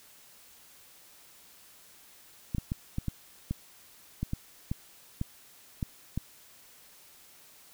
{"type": "clicks", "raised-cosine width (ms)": 5, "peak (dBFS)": -18, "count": 12, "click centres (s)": [2.548, 2.583, 2.719, 2.984, 3.083, 3.51, 4.23, 4.334, 4.715, 5.214, 5.828, 6.176], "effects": ["white hiss -56 dBFS RMS until 7.73 s"]}